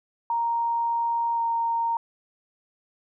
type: tone with pitch glide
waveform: sine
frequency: 932.3 to 925.3 Hz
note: A#5 to A#5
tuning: 0 to -13 cents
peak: -22 dBFS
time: 0.3-1.97 s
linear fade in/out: 2 ms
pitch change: -13 cents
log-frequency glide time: 1.35-1.4 s
effects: none